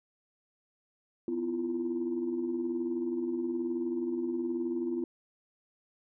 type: tone cluster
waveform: sine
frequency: 250.8 / 324.3 / 343.2 Hz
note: B3 / E4 / F4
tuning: +27 / -28 / -30 cents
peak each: -34 / -39 / -31 dBFS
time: 1.28-5.04 s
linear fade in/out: 2 ms
effects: tanh soft clip ceiling -23 dBFS